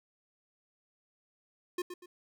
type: tone with echo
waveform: square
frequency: 356.6 Hz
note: F4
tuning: 36 cents sharp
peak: -32 dBFS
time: 1.78-1.82 s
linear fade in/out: 5 ms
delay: 120 ms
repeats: 2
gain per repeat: -9 dB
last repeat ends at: 2.06 s
effects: none